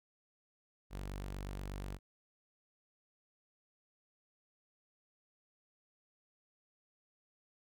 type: tone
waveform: sawtooth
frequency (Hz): 48.29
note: G1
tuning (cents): -25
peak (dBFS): -37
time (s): 0.9-1.99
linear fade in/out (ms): 50
effects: none